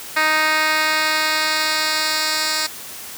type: tone with band-pass filter sweep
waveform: 10% pulse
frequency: 311.1 Hz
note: D#4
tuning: in tune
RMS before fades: -19 dBFS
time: 0.16-2.67 s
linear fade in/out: 10 ms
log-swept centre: 2300 to 5400 Hz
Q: 1.1
effects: white hiss -34 dBFS RMS until 3.17 s + high-pass 80 Hz 12 dB/octave